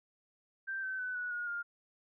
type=tone with pitch steps; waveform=sine; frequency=1568 / 1534.8 / 1502.4 / 1470.6 / 1439.5 / 1409.1 Hz; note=G6 / G6 / F#6 / F#6 / F#6 / F6; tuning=0 / -37 / +26 / -11 / -48 / +15 cents; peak=-35 dBFS; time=0.67-1.63 s; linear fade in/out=20 ms; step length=160 ms; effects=none